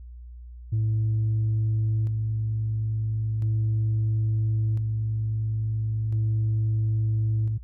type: tone with tremolo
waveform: sine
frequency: 109.6 Hz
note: A2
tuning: 6 cents flat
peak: -19 dBFS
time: 0.72-7.58 s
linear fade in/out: 10 ms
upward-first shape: square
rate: 0.37 Hz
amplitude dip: 35%
effects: tanh soft clip ceiling -19 dBFS + added 60 Hz sine -39 dBFS peak until 7.63 s